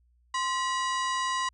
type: harmonic tone with a mistuned harmonic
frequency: 967 Hz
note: B5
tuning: 37 cents flat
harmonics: 1 / 2 / 3 / 4 / 5 / 6 / 7 / 8 / 9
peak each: -28 / -34 / -38 / -40 / -42 / -44 / -45 / -46 / -47 dBFS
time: 0.34-1.49 s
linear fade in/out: 5 ms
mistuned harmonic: 1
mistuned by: +130 cents
effects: added 60 Hz sine -62 dBFS peak until 1.53 s